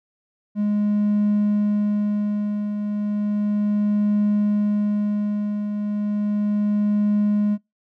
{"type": "tone with tremolo", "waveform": "triangle", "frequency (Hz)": 207.7, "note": "G#3", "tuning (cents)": 0, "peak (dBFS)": -13, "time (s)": [0.55, 7.58], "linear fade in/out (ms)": 50, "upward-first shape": "triangle", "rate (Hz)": 0.34, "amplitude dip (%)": 60, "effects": ["noise-tail reverb RT60 0.2 s tail -25 dB re dry", "tanh soft clip ceiling -11 dBFS"]}